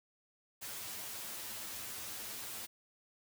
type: noise with comb filter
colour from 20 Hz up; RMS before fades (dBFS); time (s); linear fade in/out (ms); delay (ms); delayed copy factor
white; -44; 0.61-2.67; 20; 9.2; +0.85
effects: none